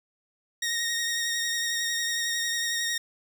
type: tone with vibrato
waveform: 15% pulse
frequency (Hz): 1864.7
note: A#6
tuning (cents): 0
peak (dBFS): -20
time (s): 0.62-2.98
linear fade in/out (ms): 5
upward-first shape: sine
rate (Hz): 11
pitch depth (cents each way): 22
effects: none